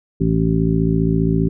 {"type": "harmonic tone", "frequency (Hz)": 55, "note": "A1", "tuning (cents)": 0, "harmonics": [1, 2, 3, 4, 5, 7], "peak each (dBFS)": [-23, -23, -17, -24, -21, -23], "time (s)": [0.2, 1.49], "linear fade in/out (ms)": 10, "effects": []}